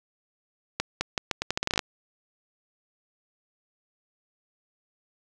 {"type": "accelerating click train", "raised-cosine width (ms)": 0.2, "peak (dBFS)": -8, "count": 14, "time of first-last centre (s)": [0.8, 1.792], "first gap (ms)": 210, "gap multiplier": 0.8, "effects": []}